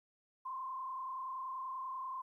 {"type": "tone with frequency modulation", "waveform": "sine", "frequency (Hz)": 1046.5, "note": "C6", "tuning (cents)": 0, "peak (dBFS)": -39, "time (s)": [0.45, 2.22], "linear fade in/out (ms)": 10, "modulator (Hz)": 30.4, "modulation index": 1, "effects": ["13-bit"]}